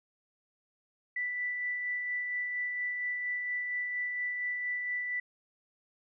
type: tone with tremolo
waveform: sine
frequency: 1975.5 Hz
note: B6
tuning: in tune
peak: -30 dBFS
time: 1.16-5.2 s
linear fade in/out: 5 ms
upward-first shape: sine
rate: 4.3 Hz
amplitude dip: 30%
effects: none